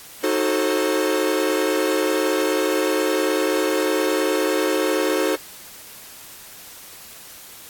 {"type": "chord", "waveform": "45% pulse", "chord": "D# diminished seventh", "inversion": "none", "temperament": "equal with one note detuned", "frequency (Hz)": [311.1, 370, 440, 533.9], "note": ["D#4", "F#4", "A4", "C5"], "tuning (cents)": [0, 0, 0, 35], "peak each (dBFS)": -24, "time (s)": [0.23, 5.36], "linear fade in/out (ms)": 10, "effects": ["white hiss -41 dBFS RMS until 7.69 s", "AAC 64 kbps"]}